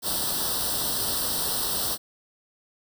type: noise with comb filter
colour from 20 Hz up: white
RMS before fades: -27 dBFS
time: 0.02-1.98 s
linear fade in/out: 50 ms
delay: 0.22 ms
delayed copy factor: +0.9
effects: none